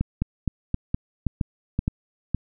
two click trains, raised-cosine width 5 ms, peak -10 / -10 dBFS, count 4 / 6, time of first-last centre 0.22-1.791 / 0.01-2.346 s, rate 1.91 / 2.14 Hz, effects none

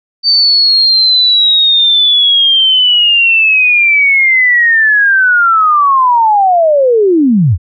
sine linear sweep, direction down, 4600 to 71.3 Hz, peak -5 dBFS, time 0.23-7.58 s, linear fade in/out 50 ms, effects none

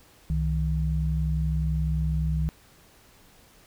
sine tone pair together, 65.6 / 157.34 Hz, C2 / D#3, +5 / +20 cents, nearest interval octave + minor third, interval 1515 cents, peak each -25 / -26 dBFS, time 0.3-2.49 s, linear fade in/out 0 ms, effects pink hiss -56 dBFS RMS until 3.66 s

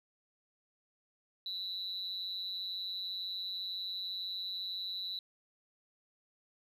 sine tone with amplitude modulation, 3951 Hz, B7, in tune, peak -32 dBFS, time 1.46-5.19 s, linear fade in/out 2 ms, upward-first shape sine, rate 186 Hz, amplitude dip 80%, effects tanh soft clip ceiling -31 dBFS

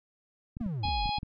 clicks, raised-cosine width 5 ms, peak -26 dBFS, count 9, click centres 0.569 / 0.612 / 0.663 / 0.854 / 0.885 / 1.058 / 1.092 / 1.184 / 1.231 s
triangle exponential sweep, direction down, 254.4 to 38.5 Hz, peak -29 dBFS, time 0.6-1.08 s, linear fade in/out 10 ms
harmonic tone, 830.6 Hz, G#5, in tune, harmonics 1 / 3 / 4 / 5 / 6, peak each -30 / -40 / -39 / -38 / -44 dBFS, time 0.83-1.19 s, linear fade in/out 10 ms
effects none

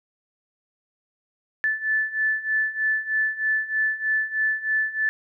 sine beating tone pair, 1746 / 1749.2 Hz, A6 / A6, -14 / -11 cents, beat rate 3.2 Hz, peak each -26 / -23 dBFS, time 1.64-5.09 s, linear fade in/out 0 ms, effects none

